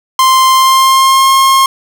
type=tone with pitch glide; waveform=45% pulse; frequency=1046.5 to 1071.6 Hz; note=C6 to C6; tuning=0 to +41 cents; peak=-5 dBFS; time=0.19-1.66 s; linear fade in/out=2 ms; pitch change=+41 cents; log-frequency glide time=0.47-1.31 s; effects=none